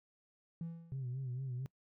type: tone with exponential decay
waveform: triangle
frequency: 166.7 Hz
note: E3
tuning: 20 cents sharp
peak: -33 dBFS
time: 0.61-1.12 s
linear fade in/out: 2 ms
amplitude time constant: 110 ms
type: tone with vibrato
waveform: sine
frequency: 128.9 Hz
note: C3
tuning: 26 cents flat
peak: -36 dBFS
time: 0.92-1.66 s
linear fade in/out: 0 ms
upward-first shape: sine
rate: 4.4 Hz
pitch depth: 85 cents each way
effects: noise-tail reverb RT60 0.1 s tail -24 dB re dry + tanh soft clip ceiling -35 dBFS